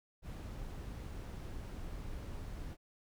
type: noise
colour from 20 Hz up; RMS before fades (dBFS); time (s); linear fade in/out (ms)
brown; -44; 0.22-2.77; 50
effects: none